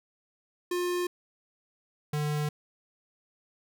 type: tone pair in turn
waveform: square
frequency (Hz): 355.2 / 149.34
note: F4 / D3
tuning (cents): +29 / +29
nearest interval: octave + minor third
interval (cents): 1500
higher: first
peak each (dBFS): -28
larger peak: neither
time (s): 0.71-1.07 / 2.13-2.49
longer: neither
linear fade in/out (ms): 5
effects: none